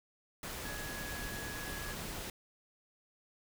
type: tone in noise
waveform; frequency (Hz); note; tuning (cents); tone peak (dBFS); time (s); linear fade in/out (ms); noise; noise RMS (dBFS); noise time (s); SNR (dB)
sine; 1676; G#6; +15; -45; 0.65-1.93; 2; pink; -42; 0.43-2.3; -6
effects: none